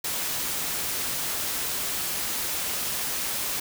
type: noise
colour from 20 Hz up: white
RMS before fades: -29 dBFS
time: 0.04-3.6 s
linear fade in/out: 5 ms
effects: none